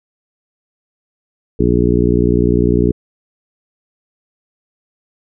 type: harmonic tone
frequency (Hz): 60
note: B1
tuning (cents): -49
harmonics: 1 / 2 / 3 / 4 / 5 / 6 / 7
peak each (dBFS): -18 / -18 / -18 / -18 / -18 / -18 / -18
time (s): 1.59-2.92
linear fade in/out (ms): 10
effects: none